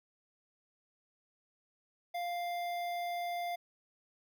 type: tone with notch filter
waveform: square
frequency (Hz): 698.5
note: F5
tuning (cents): 0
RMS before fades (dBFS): -37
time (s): 2.14-3.56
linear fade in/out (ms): 10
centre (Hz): 7700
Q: 0.71
effects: none